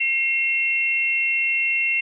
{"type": "tone pair together", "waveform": "sine", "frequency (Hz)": [2134, 2719], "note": ["C7", "F7"], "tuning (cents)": [34, -47], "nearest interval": "major third", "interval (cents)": 419, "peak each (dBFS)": [-23, -20], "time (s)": [0, 2.01], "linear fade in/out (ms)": 10, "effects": []}